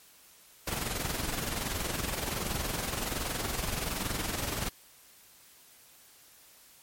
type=noise with amplitude modulation; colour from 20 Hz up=pink; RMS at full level=-31 dBFS; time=0.67-4.69 s; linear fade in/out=5 ms; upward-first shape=sine; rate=21.3 Hz; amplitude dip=55%; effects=white hiss -57 dBFS RMS until 6.82 s + MP3 64 kbps